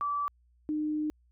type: tone pair in turn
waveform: sine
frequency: 1157 / 304.3 Hz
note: D6 / D#4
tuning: -26 / -38 cents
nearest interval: octave + major seventh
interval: 2312 cents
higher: first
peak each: -28 dBFS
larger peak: neither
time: 0.01-0.28 / 0.69-1.1 s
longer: second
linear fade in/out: 0 ms
effects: added 60 Hz sine -62 dBFS peak until 1.31 s